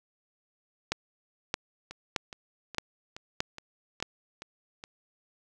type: two click trains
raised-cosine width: 0.2 ms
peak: -10 / -24 dBFS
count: 6 / 8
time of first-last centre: 0.92-4.026 / 1.91-4.839 s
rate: 1.61 / 2.39 Hz
effects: none